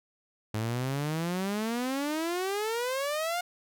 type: exponential sweep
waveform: sawtooth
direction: up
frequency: 105.7 to 720 Hz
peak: -25 dBFS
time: 0.54-3.41 s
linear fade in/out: 5 ms
effects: none